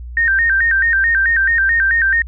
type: tone with vibrato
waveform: sine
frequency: 1702 Hz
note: G#6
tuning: 42 cents sharp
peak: -11 dBFS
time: 0.17-2.22 s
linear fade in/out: 2 ms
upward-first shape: square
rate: 4.6 Hz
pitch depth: 140 cents each way
effects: added 60 Hz sine -27 dBFS peak until 2.27 s